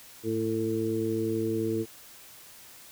harmonic tone with a mistuned harmonic, 111.5 Hz, A2, 23 cents sharp, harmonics 1 / 2 / 3 / 4, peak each -35 / -34 / -29 / -31 dBFS, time 0.23-1.86 s, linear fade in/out 50 ms, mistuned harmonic 1, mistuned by -56 cents, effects white hiss -50 dBFS RMS until 2.91 s

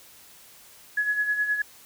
sine tone with tremolo, 1688 Hz, G#6, 28 cents sharp, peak -20 dBFS, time 0.97-1.62 s, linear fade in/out 5 ms, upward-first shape sine, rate 9.6 Hz, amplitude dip 60%, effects white hiss -51 dBFS RMS until 1.85 s

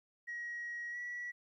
sine tone with pitch glide, 1900 to 1939.9 Hz, A#6 to B6, +33 to -32 cents, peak -38 dBFS, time 0.27-1.32 s, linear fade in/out 20 ms, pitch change +35 cents, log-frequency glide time 0.91-0.97 s, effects tanh soft clip ceiling -36 dBFS + 13-bit

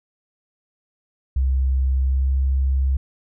sine tone with pitch glide, 65.8 to 66.8 Hz, C2 to C2, +10 to +36 cents, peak -16 dBFS, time 1.36-2.97 s, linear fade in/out 5 ms, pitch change +26 cents, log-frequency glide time 1.99-2.33 s, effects none

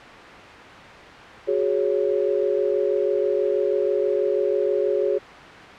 sine chord, F# suspended second, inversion none, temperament just, 370 / 416.2 / 555 Hz, F#4 / G#4 / C#5, 0 / +4 / +2 cents, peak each -24 / -22 / -24 dBFS, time 1.47-5.19 s, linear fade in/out 20 ms, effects white hiss -39 dBFS RMS until 5.78 s + low-pass 2000 Hz 12 dB/octave

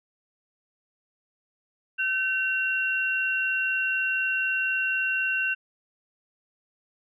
sine tone pair together, 1531.8 / 2742 Hz, G6 / F7, -40 / -32 cents, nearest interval minor seventh, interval 1008 cents, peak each -26 dBFS, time 1.98-5.55 s, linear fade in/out 20 ms, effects none

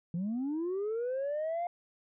sine linear sweep, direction up, 163.1 to 710 Hz, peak -29 dBFS, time 0.14-1.67 s, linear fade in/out 2 ms, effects tanh soft clip ceiling -29 dBFS

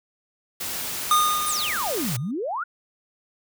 white noise, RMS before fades -30 dBFS, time 0.6-2.17 s, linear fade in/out 10 ms
square tone with exponential decay, 1223 Hz, D#6, 30 cents flat, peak -15 dBFS, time 1.11-2.31 s, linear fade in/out 2 ms, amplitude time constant 260 ms
sine exponential two-way sweep, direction down then up, 10420 to 112.6 to 1516 Hz, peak -25 dBFS, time 1.46-2.64 s, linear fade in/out 10 ms, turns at 2.17 s
effects none

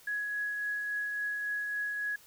sine tone with tremolo, 1674 Hz, G#6, 13 cents sharp, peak -30 dBFS, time 0.07-2.16 s, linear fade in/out 5 ms, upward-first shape triangle, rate 3.6 Hz, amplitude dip 30%, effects white hiss -58 dBFS RMS until 2.26 s

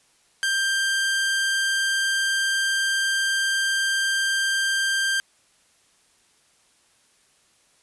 sawtooth tone, 1582 Hz, G6, 15 cents sharp, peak -17 dBFS, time 0.43-5.2 s, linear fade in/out 0 ms, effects white hiss -61 dBFS RMS until 7.82 s + resampled to 24000 Hz

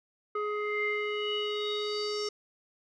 square tone with low-pass filter sweep, 419 Hz, G#4, 15 cents sharp, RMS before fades -32 dBFS, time 0.35-2.29 s, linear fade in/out 5 ms, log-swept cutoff 1500 to 5600 Hz, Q 7.3, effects none

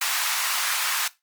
pink high-pass noise, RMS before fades -25 dBFS, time 0.01-1.08 s, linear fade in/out 5 ms, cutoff 1000 Hz, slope 24 dB/octave, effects noise-tail reverb RT60 0.2 s tail -18 dB re dry + Opus 32 kbps

